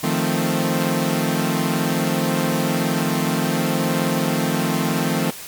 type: chord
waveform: sawtooth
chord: F dominant seventh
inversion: third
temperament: equal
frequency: 155.56 / 174.61 / 220 / 261.6 Hz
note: Eb3 / F3 / A3 / C4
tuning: 0 / 0 / 0 / 0 cents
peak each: -20 dBFS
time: 0.03-5.31 s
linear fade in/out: 10 ms
effects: white hiss -35 dBFS RMS until 5.47 s + MP3 96 kbps